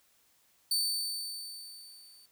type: tone with level ramp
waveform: sawtooth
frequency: 4545 Hz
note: C#8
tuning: 42 cents sharp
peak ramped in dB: -23 to -53 dBFS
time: 0.71-2.26 s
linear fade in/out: 5 ms
effects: white hiss -68 dBFS RMS until 2.31 s